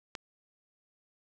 click, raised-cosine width 0.2 ms, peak -20 dBFS, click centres 0.152 s, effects none

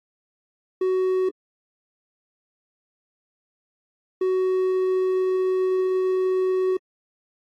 triangle tone bursts at uneven times, 373 Hz, F#4, 14 cents sharp, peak -17 dBFS, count 2, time 0.81-1.29 / 4.21-6.77 s, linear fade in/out 5 ms, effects AAC 48 kbps

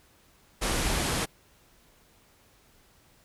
pink low-pass noise, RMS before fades -28 dBFS, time 0.61-1.26 s, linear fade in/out 20 ms, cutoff 12000 Hz, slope 96 dB/octave, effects pink hiss -61 dBFS RMS until 3.24 s

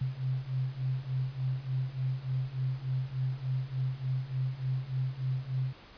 sine beating tone pair, 128.2 / 131.6 Hz, C3 / C3, -35 / +10 cents, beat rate 3.4 Hz, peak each -34 / -32 dBFS, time 0.01-5.73 s, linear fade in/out 5 ms, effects pink hiss -53 dBFS RMS until 5.97 s + resampled to 11025 Hz

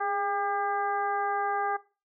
harmonic tone with a mistuned harmonic, 401.3 Hz, G4, 41 cents sharp, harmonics 1 / 2 / 3 / 4 / 5, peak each -36 / -29 / -33 / -36 / -45 dBFS, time 0-1.77 s, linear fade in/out 10 ms, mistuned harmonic 1, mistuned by +41 cents, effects noise-tail reverb RT60 0.3 s tail -17 dB re dry

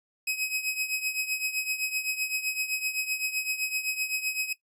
sawtooth tone with tremolo, 2540 Hz, D#7, 35 cents sharp, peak -21 dBFS, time 0.27-4.53 s, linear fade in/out 5 ms, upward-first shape triangle, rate 7.8 Hz, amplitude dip 80%, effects noise-tail reverb RT60 0.1 s tail -17 dB re dry + resampled to 32000 Hz

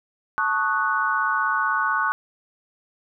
sine chord, D# half-diminished seventh, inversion second, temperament equal, 880 / 1108.7 / 1244.5 / 1480 Hz, A5 / C#6 / D#6 / F#6, 0 / 0 / 0 / 0 cents, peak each -28 / -24 / -28 / -23 dBFS, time 0.38-2.12 s, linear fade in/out 0 ms, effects none

